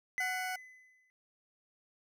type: tone with exponential decay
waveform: triangle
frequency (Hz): 2018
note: B6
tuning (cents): +37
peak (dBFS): -29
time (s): 0.18-1.1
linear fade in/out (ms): 0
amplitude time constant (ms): 200
type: tone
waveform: 20% pulse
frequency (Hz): 740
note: F#5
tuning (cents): 0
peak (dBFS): -31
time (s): 0.2-0.56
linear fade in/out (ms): 5
effects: none